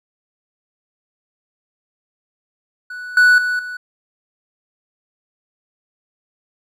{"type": "tone with level steps", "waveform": "triangle", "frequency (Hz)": 1480, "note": "F#6", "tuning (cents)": 0, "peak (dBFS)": [-26, -6, -15, -24], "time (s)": [2.9, 3.77], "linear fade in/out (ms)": 5, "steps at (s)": [3.17, 3.38, 3.59], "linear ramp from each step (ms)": 2, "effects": []}